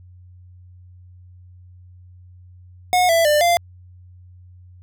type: tone with pitch steps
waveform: square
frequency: 726 / 666 / 596 / 692 Hz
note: F#5 / E5 / D5 / F5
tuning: -33 / +18 / +25 / -16 cents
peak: -14 dBFS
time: 2.93-3.57 s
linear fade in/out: 0 ms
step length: 160 ms
effects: added 90 Hz sine -42 dBFS peak until 4.82 s